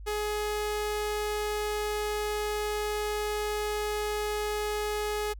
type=tone; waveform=sawtooth; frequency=420.2 Hz; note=G#4; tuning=20 cents sharp; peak=-25 dBFS; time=0.06-5.34 s; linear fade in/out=20 ms; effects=added 50 Hz sine -40 dBFS peak until 5.39 s